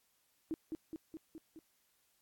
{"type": "tone with echo", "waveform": "sine", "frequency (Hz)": 319.6, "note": "D#4", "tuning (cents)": 47, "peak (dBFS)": -34, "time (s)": [0.51, 0.54], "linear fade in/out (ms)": 0, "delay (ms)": 210, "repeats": 5, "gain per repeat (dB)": -3, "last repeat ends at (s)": 1.59, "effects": ["white hiss -75 dBFS RMS until 2.21 s", "AAC 64 kbps"]}